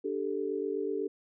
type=chord; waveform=sine; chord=D suspended fourth; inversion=none; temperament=equal; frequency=293.7 / 392 / 440 Hz; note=D4 / G4 / A4; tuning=0 / 0 / 0 cents; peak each=-37 / -33 / -34 dBFS; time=0.04-1.08 s; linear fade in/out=10 ms; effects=none